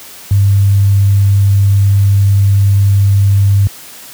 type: tone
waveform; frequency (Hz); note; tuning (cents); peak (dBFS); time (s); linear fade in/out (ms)
sine; 99.4; G2; +25; -5; 0.31-3.67; 0
effects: white hiss -33 dBFS RMS until 4.13 s + high-pass 60 Hz 12 dB/octave